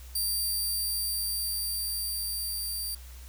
10% pulse tone with level ramp, 4699 Hz, D8, in tune, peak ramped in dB -20 to -25 dBFS, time 0.15-2.95 s, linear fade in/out 5 ms, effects added 62 Hz sine -43 dBFS peak until 3.28 s + white hiss -53 dBFS RMS until 3.28 s

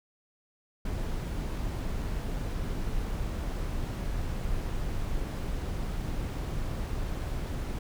brown noise, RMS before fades -32 dBFS, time 0.85-7.79 s, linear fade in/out 5 ms, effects none

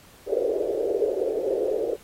pink band-pass noise, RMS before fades -25 dBFS, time 0.26-1.97 s, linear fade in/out 50 ms, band 380 to 550 Hz, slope 48 dB/octave, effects pink hiss -52 dBFS RMS until 2.03 s + AAC 48 kbps

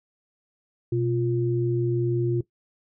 sine tone pair together, 123.77 / 349.4 Hz, B2 / F4, +4 / +1 cents, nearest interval octave + tritone, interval 1797 cents, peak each -24 dBFS, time 0.92-2.41 s, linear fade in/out 5 ms, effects noise-tail reverb RT60 0.1 s tail -17 dB re dry

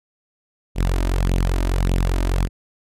sawtooth tone with flanger, 45 Hz, F#1, 47 cents flat, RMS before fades -19 dBFS, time 0.75-2.49 s, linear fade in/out 50 ms, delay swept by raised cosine 0.29 to 3.29 ms, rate 1.7 Hz, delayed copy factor +0.65, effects resampled to 32000 Hz

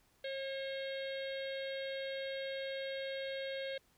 harmonic tone, 540 Hz, C#5, 45 cents flat, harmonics 1 / 3 / 4 / 5 / 6 / 7 / 8, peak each -39 / -48 / -49 / -55 / -50 / -51 / -56 dBFS, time 0.24-3.78 s, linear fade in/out 5 ms, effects pink hiss -71 dBFS RMS until 3.97 s

